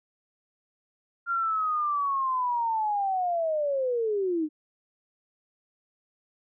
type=linear sweep; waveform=sine; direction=down; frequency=1396.9 to 296.2 Hz; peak=-24 dBFS; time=1.26-4.49 s; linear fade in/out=50 ms; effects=none